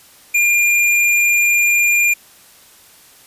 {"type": "tone", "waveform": "square", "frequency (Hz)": 2404, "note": "D7", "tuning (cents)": 40, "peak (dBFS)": -12, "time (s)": [0.34, 2.14], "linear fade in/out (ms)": 10, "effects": ["white hiss -46 dBFS RMS until 3.26 s", "resampled to 32000 Hz"]}